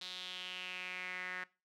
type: tone with band-pass filter sweep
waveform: sawtooth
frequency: 182.6 Hz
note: F#3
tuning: 23 cents flat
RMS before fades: -44 dBFS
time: 0.01-1.44 s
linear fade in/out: 5 ms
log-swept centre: 3900 to 1800 Hz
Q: 4.6
effects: noise-tail reverb RT60 0.3 s tail -20 dB re dry